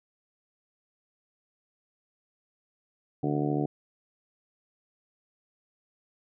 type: harmonic tone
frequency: 73.42 Hz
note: D2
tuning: in tune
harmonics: 2 / 3 / 4 / 5 / 6 / 7 / 8 / 9 / 10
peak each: -30 / -38 / -29 / -34 / -35 / -44 / -44 / -41 / -37 dBFS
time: 3.23-3.66 s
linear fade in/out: 5 ms
effects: none